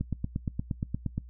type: click train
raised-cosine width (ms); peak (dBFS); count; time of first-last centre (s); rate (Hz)
5; -17; 11; 0.01-1.18; 8.55
effects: noise-tail reverb RT60 0.1 s tail -21 dB re dry + added 60 Hz sine -44 dBFS peak until 1.29 s